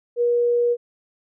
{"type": "tone", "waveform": "sine", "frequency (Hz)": 479.1, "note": "A#4", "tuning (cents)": 47, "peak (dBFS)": -16, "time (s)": [0.16, 0.77], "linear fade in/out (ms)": 50, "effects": []}